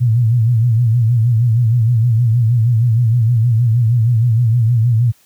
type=tone with vibrato; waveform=sine; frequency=116.54 Hz; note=A#2; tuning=in tune; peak=-9 dBFS; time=0-5.12 s; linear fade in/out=20 ms; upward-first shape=sine; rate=6.4 Hz; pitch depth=110 cents each way; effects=white hiss -53 dBFS RMS until 5.25 s + high-pass 60 Hz 12 dB/octave